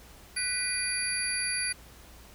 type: tone cluster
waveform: sine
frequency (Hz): 1494 / 1974 / 2422 / 4642 / 10470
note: F#6 / B6 / D#7 / D8 / E9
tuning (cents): +16 / -1 / -47 / -21 / -13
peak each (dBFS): -38 / -36 / -37 / -34 / -31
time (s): 0.36-1.73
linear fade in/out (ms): 10
effects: added 60 Hz sine -54 dBFS peak until 2.34 s + pink hiss -53 dBFS RMS until 2.34 s